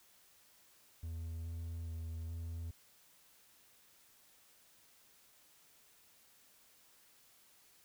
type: tone with pitch steps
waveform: triangle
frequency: 82.3 / 83.4 / 81.9 / 83.3 Hz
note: E2 / E2 / E2 / E2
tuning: -2 / +21 / -11 / +19 cents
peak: -38 dBFS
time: 1.03-2.71 s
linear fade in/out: 5 ms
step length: 420 ms
effects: white hiss -66 dBFS RMS until 7.84 s